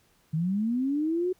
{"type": "linear sweep", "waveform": "sine", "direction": "up", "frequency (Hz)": [150.8, 373.3], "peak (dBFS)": -24, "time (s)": [0.33, 1.33], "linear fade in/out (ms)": 10, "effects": ["pink hiss -65 dBFS RMS until 1.39 s"]}